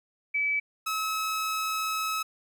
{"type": "tone pair in turn", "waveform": ["sine", "sawtooth"], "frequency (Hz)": [2297, 1289.1], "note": ["D7", "E6"], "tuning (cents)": [-39, -39], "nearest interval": "minor seventh", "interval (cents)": 1000, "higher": "first", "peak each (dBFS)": -24, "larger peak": "neither", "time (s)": [[0.34, 0.6], [0.86, 2.23]], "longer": "second", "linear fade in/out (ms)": 10, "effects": ["11-bit"]}